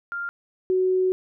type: tone pair in turn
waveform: sine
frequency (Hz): 1396.9 / 371.7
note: F6 / F#4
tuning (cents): 0 / +8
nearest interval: octave + major seventh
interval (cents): 2292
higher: first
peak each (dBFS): -27 / -18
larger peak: second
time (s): 0.12-0.29 / 0.7-1.12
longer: second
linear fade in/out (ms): 0
effects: none

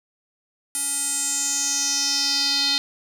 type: tone with band-pass filter sweep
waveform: square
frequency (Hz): 280.7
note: C#4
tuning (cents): +22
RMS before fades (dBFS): -23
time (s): 0.75-2.78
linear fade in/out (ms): 0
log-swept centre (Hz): 9500 to 4100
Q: 5.2
effects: 8-bit

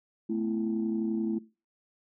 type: tone cluster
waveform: sine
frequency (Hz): 219.7 / 251.2 / 333.6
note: A3 / B3 / E4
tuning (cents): -2 / +30 / +21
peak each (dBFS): -29 / -37 / -30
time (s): 0.29-1.39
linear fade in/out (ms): 10
effects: noise-tail reverb RT60 0.3 s tail -19 dB re dry + tanh soft clip ceiling -20 dBFS

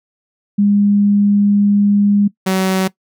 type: tone pair in turn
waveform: sine / sawtooth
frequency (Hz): 203.5 / 188.8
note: G#3 / F#3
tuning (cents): -35 / +35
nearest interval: minor second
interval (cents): 130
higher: first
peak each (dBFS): -9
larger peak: neither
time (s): 0.58-2.28 / 2.46-2.88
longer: first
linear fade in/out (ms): 10
effects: noise-tail reverb RT60 0.1 s tail -19 dB re dry

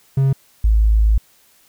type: tone pair in turn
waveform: triangle / sine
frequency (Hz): 135.4 / 53.87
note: C#3 / A1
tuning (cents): -40 / -36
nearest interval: octave + major third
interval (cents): 1596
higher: first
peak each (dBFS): -10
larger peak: neither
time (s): 0.17-0.33 / 0.64-1.18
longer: second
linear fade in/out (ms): 5
effects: white hiss -54 dBFS RMS until 1.68 s

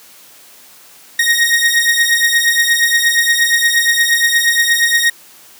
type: beating tone pair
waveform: sawtooth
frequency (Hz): 1864.7 / 1873.2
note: A#6 / A#6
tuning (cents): 0 / +8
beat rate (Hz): 8.5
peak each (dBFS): -10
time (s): 1.19-5.1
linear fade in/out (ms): 5
effects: white hiss -42 dBFS RMS until 5.59 s + high-pass 150 Hz 12 dB/octave

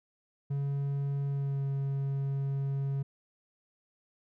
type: tone with pitch glide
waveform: triangle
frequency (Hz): 140.1 to 137.85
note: C#3 to C#3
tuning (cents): +19 to -9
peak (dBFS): -27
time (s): 0.5-3.03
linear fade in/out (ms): 10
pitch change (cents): -28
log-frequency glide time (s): 1.27-1.65
effects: none

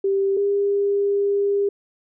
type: tone pair in turn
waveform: sine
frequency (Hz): 392 / 402.1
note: G4 / G4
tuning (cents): 0 / +44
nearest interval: unison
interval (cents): 44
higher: second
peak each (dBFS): -17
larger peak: neither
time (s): 0.04-0.37 / 0.37-1.69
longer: second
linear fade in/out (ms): 5
effects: none

